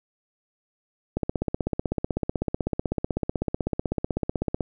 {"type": "click train", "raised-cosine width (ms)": 2, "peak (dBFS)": -11, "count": 56, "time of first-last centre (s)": [1.17, 4.607], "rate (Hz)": 16, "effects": []}